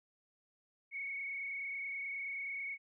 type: tone with frequency modulation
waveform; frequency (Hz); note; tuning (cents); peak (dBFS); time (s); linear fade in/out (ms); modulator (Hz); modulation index
sine; 2217; C#7; 0; -38; 0.91-2.78; 50; 29.4; 1.5
effects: none